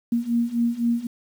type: beating tone pair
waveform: sine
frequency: 233.1 / 237 Hz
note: A#3 / A#3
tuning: 0 / +29 cents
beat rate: 3.9 Hz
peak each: -24 / -22 dBFS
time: 0.12-1.07 s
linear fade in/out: 5 ms
effects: 8-bit